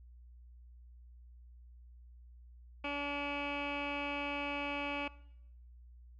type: tone with low-pass filter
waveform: 15% pulse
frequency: 286.4 Hz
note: D4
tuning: 43 cents flat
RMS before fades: -38 dBFS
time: 2.84-5.08 s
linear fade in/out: 5 ms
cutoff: 2400 Hz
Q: 5.8
effects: noise-tail reverb RT60 0.8 s tail -21 dB re dry + added 60 Hz sine -53 dBFS peak until 6.19 s